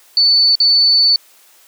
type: tone with dropouts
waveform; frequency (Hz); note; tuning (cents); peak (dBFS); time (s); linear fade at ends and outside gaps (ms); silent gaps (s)
sine; 4491; C#8; +22; -8; 0.17-1.16; 1; 0.554-0.602
effects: white hiss -48 dBFS RMS until 1.67 s + high-pass 400 Hz 12 dB/octave